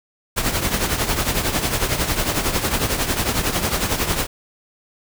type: noise with tremolo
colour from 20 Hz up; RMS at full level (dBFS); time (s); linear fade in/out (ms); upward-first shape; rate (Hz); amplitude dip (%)
pink; -18; 0.36-4.27; 20; triangle; 11; 70
effects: none